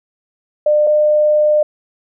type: tone pair in turn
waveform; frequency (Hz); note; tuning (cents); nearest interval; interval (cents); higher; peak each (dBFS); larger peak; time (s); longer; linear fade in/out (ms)
sine; 600 / 602.9; D5 / D5; +37 / +45; unison; 8; second; -9; neither; 0.66-0.87 / 0.87-1.63; second; 5
effects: none